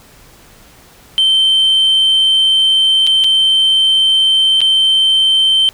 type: tone with dropouts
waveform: sine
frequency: 3108 Hz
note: G7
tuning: 16 cents flat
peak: -6 dBFS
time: 1.18-5.69 s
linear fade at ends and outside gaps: 0 ms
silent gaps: 3.067-3.072 / 3.239-3.243 / 4.606-4.615 s
effects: tanh soft clip ceiling -6 dBFS + pink hiss -43 dBFS RMS until 5.73 s